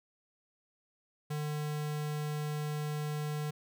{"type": "tone", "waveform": "square", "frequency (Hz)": 150, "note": "D3", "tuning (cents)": 37, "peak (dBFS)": -34, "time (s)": [1.3, 3.51], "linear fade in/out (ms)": 10, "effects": []}